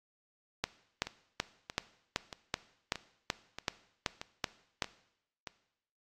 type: two click trains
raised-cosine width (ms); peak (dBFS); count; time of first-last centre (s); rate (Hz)
0.2; -12 / -22; 12 / 8; 0.64-4.823 / 1.07-5.473; 2.63 / 1.59
effects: noise-tail reverb RT60 0.8 s tail -18 dB re dry + AAC 64 kbps